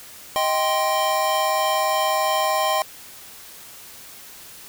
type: chord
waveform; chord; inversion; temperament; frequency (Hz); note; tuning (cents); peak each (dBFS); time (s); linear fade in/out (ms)
square; C minor; first; equal with one note detuned; 627.3 / 784 / 1046.5; Eb5 / G5 / C6; +14 / 0 / 0; -24; 0.36-2.82; 0
effects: white hiss -42 dBFS RMS until 4.68 s